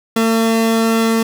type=tone pair together; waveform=30% pulse; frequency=225.9 / 677 Hz; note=A3 / E5; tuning=+46 / +46 cents; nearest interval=octave + perfect fifth; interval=1900 cents; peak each=-10 / -21 dBFS; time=0.16-1.23 s; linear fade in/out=5 ms; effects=none